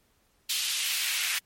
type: noise with high-pass filter sweep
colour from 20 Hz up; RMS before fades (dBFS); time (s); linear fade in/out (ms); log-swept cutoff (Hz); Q
pink; -29; 0.49-1.39; 10; 3400 to 2100; 1.7
effects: pink hiss -68 dBFS RMS until 1.45 s + MP3 64 kbps